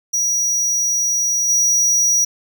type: tone with level steps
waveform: square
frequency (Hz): 5790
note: F#8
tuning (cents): -38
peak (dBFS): -16 / -13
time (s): 0.13-2.25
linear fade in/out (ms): 10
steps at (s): 1.48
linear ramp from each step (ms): 20
effects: 9-bit